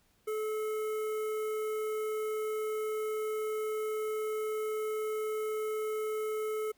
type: tone with notch filter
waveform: square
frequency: 431.9 Hz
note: A4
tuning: 32 cents flat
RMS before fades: -34 dBFS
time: 0.27-6.72 s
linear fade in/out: 10 ms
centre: 4300 Hz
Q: 0.51
effects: pink hiss -70 dBFS RMS until 6.77 s